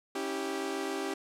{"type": "chord", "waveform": "sawtooth", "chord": "C# diminished", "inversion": "none", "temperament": "equal with one note detuned", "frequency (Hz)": [277.2, 324, 392], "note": ["C#4", "E4", "G4"], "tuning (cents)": [0, -30, 0], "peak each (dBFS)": [-34, -35, -31], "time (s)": [0.15, 1.14], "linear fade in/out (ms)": 5, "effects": ["low-pass 11000 Hz 12 dB/octave"]}